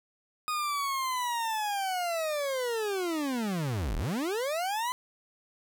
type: linear two-way sweep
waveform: 40% pulse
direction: down then up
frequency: 1244.5 to 33.49 to 1022 Hz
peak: -28 dBFS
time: 0.48-4.92 s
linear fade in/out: 0 ms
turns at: 3.97 s
effects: none